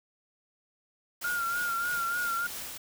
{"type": "noise with tremolo", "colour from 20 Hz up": "white", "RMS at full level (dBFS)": -38, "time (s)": [1.21, 2.78], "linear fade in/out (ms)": 10, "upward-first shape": "triangle", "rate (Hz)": 3.1, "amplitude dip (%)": 35}
{"type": "tone with vibrato", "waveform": "sine", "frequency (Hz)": 1403, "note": "F6", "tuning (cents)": 8, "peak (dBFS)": -28, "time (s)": [1.24, 2.47], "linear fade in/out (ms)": 5, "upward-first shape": "sine", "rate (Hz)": 3.4, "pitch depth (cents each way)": 52}
{"effects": []}